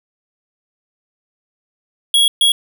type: tone bursts at uneven times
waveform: square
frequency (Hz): 3322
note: G#7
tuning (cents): 0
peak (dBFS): -10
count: 2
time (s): 2.14-2.28 / 2.41-2.52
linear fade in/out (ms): 2
effects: none